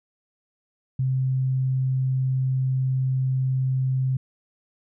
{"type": "tone", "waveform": "sine", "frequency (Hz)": 130.81, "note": "C3", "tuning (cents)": 0, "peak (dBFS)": -20, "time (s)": [0.99, 4.17], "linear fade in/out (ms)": 5, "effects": []}